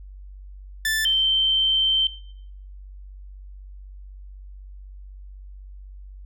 sawtooth / sine tone pair in turn, 1760 / 3112 Hz, A6 / G7, 0 / -13 cents, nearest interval minor seventh, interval 987 cents, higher second, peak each -17 dBFS, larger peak neither, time 0.85-1.05 / 1.05-2.07 s, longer second, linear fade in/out 2 ms, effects noise-tail reverb RT60 0.7 s tail -20 dB re dry + added 48 Hz sine -38 dBFS peak until 6.25 s

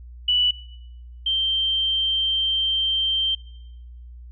sine tone pair in turn, 2960 / 3140 Hz, F#7 / G7, 0 / +2 cents, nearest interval minor second, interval 102 cents, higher second, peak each -16 / -19 dBFS, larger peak first, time 0.28-0.51 / 1.26-3.35 s, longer second, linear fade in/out 5 ms, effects noise-tail reverb RT60 1.0 s tail -22 dB re dry + added 60 Hz sine -38 dBFS peak until 4.31 s

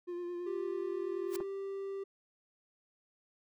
triangle tone with vibrato, 351.2 Hz, F4, 10 cents sharp, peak -35 dBFS, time 0.07-1.44 s, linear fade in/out 20 ms, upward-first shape sine, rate 9.2 Hz, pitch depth 21 cents each way
triangle tone, 392 Hz, G4, in tune, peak -35 dBFS, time 0.46-2.04 s, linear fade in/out 10 ms
white noise with exponential growth, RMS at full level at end -40 dBFS, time 1.27-1.36 s, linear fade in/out 0 ms, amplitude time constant 19 ms
clicks, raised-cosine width 1 ms, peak -33 dBFS, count 2, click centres 1.403 / 1.408 s
effects none

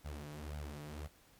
sawtooth tone with flanger, 74.1 Hz, D2, 16 cents sharp, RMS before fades -45 dBFS, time 0.04-1.08 s, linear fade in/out 20 ms, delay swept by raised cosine 1.3 to 6.4 ms, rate 1.9 Hz, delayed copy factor +1, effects pink hiss -65 dBFS RMS until 1.39 s + MP3 96 kbps

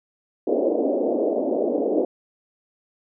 white band-pass noise, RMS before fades -22 dBFS, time 0.47-2.05 s, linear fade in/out 5 ms, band 250 to 620 Hz, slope 48 dB/octave, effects none

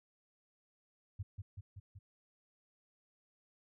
sine tone with echo, 98 Hz, G2, in tune, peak -37 dBFS, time 1.19-1.23 s, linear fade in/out 10 ms, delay 190 ms, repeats 4, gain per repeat -3 dB, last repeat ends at 1.99 s, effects none

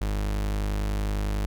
40% pulse tone, 51 Hz, G#1, 31 cents flat, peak -24 dBFS, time 0.01-1.46 s, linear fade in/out 5 ms, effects none

